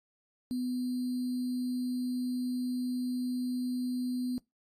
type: tone with sample-and-hold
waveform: sine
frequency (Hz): 250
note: B3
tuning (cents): +21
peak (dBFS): -30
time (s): 0.51-4.38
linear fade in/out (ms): 0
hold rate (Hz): 4410
effects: noise-tail reverb RT60 0.2 s tail -23 dB re dry + AAC 48 kbps